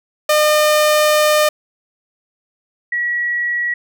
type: tone pair in turn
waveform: sawtooth / sine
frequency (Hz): 606 / 1923.9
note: D#5 / B6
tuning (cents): -46 / -46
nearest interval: octave + minor sixth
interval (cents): 2000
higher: second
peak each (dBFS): -7 / -16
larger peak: first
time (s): 0.29-1.49 / 2.92-3.74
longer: first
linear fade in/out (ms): 5
effects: none